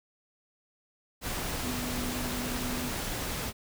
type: tone in noise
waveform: sine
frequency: 246.9 Hz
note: B3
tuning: in tune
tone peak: -35 dBFS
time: 1.61-2.94 s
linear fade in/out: 50 ms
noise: pink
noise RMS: -34 dBFS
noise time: 1.21-3.53 s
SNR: -4 dB
effects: none